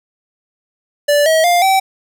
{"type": "tone with pitch steps", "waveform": "square", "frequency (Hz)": [583, 639.4, 701.4, 769.3], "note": ["D5", "D#5", "F5", "G5"], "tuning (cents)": [-13, 47, 7, -33], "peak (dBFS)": -10, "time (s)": [1.08, 1.8], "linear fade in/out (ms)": 10, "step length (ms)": 180, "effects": []}